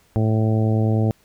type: harmonic tone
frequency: 109.8 Hz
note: A2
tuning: 3 cents flat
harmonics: 1 / 2 / 3 / 4 / 5 / 6 / 7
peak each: -17 / -23 / -27 / -29 / -31 / -33 / -34 dBFS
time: 0.16-1.11 s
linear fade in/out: 0 ms
effects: pink hiss -58 dBFS RMS until 1.24 s